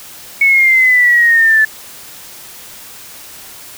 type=exponential sweep; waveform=sine; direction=down; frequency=2219 to 1738 Hz; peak=-6 dBFS; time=0.41-1.65 s; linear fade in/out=5 ms; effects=white hiss -34 dBFS RMS until 3.77 s